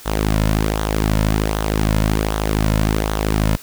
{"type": "tone with flanger", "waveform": "sawtooth", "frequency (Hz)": 53, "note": "G#1", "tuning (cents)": 36, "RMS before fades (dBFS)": -18, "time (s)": [0.05, 3.57], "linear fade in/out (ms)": 20, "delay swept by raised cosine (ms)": [0.4, 2.6], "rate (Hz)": 1.3, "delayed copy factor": -0.55, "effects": ["white hiss -40 dBFS RMS until 3.62 s"]}